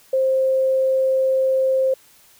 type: tone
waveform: sine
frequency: 527 Hz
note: C5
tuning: 12 cents sharp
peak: -15 dBFS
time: 0.13-1.94 s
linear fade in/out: 5 ms
effects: white hiss -52 dBFS RMS until 2.39 s